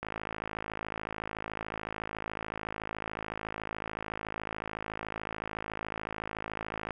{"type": "click train", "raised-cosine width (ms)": 0.5, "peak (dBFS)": -20, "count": 371, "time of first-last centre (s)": [0.03, 6.907], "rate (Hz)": 53.8, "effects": []}